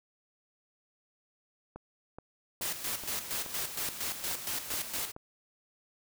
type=click train; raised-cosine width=1 ms; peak=-29 dBFS; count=9; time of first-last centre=1.76-5.164 s; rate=2.35 Hz
type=noise with tremolo; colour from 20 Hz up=white; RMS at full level=-34 dBFS; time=2.61-5.12 s; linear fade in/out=10 ms; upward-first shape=square; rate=4.3 Hz; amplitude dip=60%
effects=none